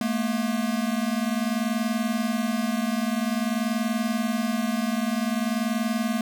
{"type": "tone pair together", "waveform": "square", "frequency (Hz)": [216.6, 237.1], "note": ["A3", "A#3"], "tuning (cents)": [-27, 30], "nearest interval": "major second", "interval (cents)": 157, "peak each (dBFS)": -27, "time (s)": [0.01, 6.21], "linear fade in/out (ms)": 2, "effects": []}